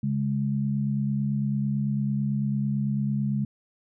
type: tone pair together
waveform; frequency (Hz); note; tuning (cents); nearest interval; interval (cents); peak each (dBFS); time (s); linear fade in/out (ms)
sine; 138.2 / 207.2; C#3 / G#3; -5 / -4; perfect fifth; 701; -26; 0.03-3.45; 5
effects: none